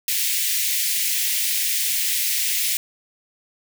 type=high-pass noise; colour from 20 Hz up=white; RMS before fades=-22 dBFS; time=0.08-2.77 s; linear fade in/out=2 ms; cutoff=1900 Hz; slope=48 dB/octave; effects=none